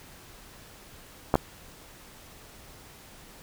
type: clicks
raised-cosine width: 1 ms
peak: -6 dBFS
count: 2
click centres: 1.341 / 1.355 s
effects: pink hiss -50 dBFS RMS until 3.42 s